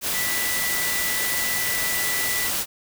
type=tone in noise; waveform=sine; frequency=1975.5 Hz; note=B6; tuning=in tune; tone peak=-27 dBFS; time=0.12-2.51 s; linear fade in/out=50 ms; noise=white; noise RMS=-25 dBFS; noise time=0.01-2.66 s; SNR=-5 dB; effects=none